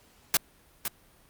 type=noise with echo; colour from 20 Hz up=white; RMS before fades=-22 dBFS; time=0.34-0.37 s; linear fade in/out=2 ms; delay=510 ms; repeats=1; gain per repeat=-8 dB; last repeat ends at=0.88 s; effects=pink hiss -60 dBFS RMS until 1.29 s + Opus 48 kbps